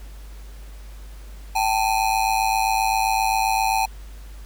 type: ring-modulated tone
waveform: square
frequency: 830.6 Hz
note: G#5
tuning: in tune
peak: -16 dBFS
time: 1.55-3.86 s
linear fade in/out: 10 ms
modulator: 53.8 Hz
effects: added 50 Hz sine -36 dBFS peak until 4.45 s + pink hiss -50 dBFS RMS until 4.45 s